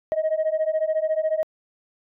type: beating tone pair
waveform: sine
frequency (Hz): 622.3 / 636.3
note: D#5 / D#5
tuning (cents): 0 / +39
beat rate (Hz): 14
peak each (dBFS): -22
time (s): 0.12-1.43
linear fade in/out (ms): 0
effects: tanh soft clip ceiling -16 dBFS